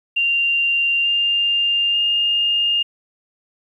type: tone with pitch steps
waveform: sine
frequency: 2779 / 2802 / 2824 Hz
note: F7 / F7 / F7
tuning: -9 / +5 / +19 cents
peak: -15 dBFS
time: 0.16-2.83 s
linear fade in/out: 10 ms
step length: 890 ms
effects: 9-bit